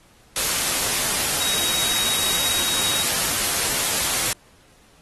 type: tone in noise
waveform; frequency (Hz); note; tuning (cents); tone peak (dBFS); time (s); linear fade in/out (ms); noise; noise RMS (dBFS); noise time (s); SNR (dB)
sine; 3799; A#7; +32; -26; 1.4-3.03; 2; white; -22; 0.36-4.33; -7
effects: pink hiss -55 dBFS RMS until 5.01 s + AAC 32 kbps